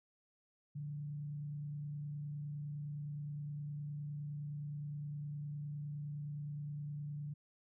sine tone with frequency modulation, 146.6 Hz, D3, 3 cents flat, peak -40 dBFS, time 0.75-7.34 s, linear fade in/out 10 ms, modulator 29.7 Hz, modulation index 0.29, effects none

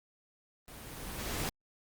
pink noise with level ramp, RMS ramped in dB -49 to -34 dBFS, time 0.68-1.49 s, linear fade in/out 0 ms, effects Opus 24 kbps

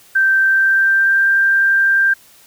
sine tone with pitch glide, 1562 to 1582.9 Hz, G6 to G6, -7 to +16 cents, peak -10 dBFS, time 0.15-2.14 s, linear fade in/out 10 ms, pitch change +23 cents, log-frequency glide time 0.43-1.27 s, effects white hiss -47 dBFS RMS until 2.46 s

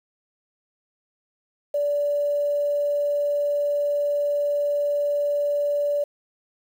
sine tone, 580 Hz, D5, 22 cents flat, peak -20 dBFS, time 1.74-6.04 s, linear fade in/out 5 ms, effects 8-bit

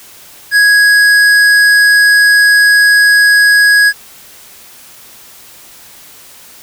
triangle tone with hard clipping, 1661.2 Hz, G#6, in tune, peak -6 dBFS, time 0.51-3.93 s, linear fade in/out 50 ms, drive 15 dB, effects white hiss -37 dBFS RMS until 6.62 s

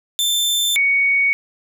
sawtooth / sine tone pair in turn, 3551 / 2233 Hz, A7 / C#7, +15 / +12 cents, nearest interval minor sixth, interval 803 cents, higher first, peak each -13 / -13 dBFS, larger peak neither, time 0.19-0.76 / 0.76-1.33 s, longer neither, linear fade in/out 0 ms, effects none

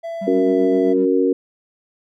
triangle tone with pitch glide, 667 to 662.4 Hz, E5 to E5, +20 to +8 cents, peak -23 dBFS, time 0.03-0.94 s, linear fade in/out 20 ms, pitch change -12 cents, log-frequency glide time 0.3-0.5 s
triangle tone with tremolo, 196 Hz, G3, in tune, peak -23 dBFS, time 0.21-1.06 s, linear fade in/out 10 ms, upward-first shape sine, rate 7.8 Hz, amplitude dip 55%
sine chord, F# major, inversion second, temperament equal, 277.2 / 370 / 466.2 Hz, C#4 / F#4 / A#4, 0 / 0 / 0 cents, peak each -18 dBFS, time 0.27-1.33 s, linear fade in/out 5 ms
effects none

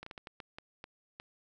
slowing click train, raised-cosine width 0.3 ms, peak -28 dBFS, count 9, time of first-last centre 0.03-1.199 s, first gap 34 ms, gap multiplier 1.4, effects none

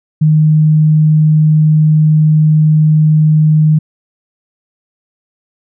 sine tone, 154.5 Hz, D#3, 12 cents flat, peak -5 dBFS, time 0.21-3.79 s, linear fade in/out 10 ms, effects none

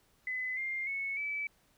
sine tone with pitch steps, 2019 / 2110 / 2204 / 2303 Hz, B6 / C7 / C#7 / D7, +38 / +14 / -11 / -34 cents, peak -33 dBFS, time 0.27-1.47 s, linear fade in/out 2 ms, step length 300 ms, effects pink hiss -69 dBFS RMS until 1.77 s

